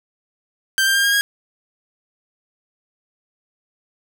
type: tone with pitch steps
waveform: sawtooth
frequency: 1568 / 1585.3 / 1602.8 / 1620.5 / 1638.4 Hz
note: G6 / G6 / G6 / G#6 / G#6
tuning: 0 / +19 / +38 / -43 / -24 cents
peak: -11 dBFS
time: 0.78-1.21 s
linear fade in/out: 0 ms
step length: 86 ms
effects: none